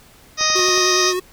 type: harmonic tone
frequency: 622.3 Hz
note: D#5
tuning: in tune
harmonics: 1 / 2 / 3 / 4 / 5 / 6 / 7 / 8 / 9 / 10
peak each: -29 / -22 / -24 / -26 / -33 / -24 / -33 / -22 / -22 / -23 dBFS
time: 0.37-1.14 s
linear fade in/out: 50 ms
type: click train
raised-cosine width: 1 ms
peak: -19 dBFS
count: 5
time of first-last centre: 0.41-0.777 s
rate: 10.9 Hz
type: tone with vibrato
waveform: square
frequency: 366 Hz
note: F#4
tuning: 19 cents flat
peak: -20 dBFS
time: 0.55-1.2 s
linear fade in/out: 10 ms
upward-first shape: sine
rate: 9.7 Hz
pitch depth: 25 cents each way
effects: pink hiss -48 dBFS RMS until 1.32 s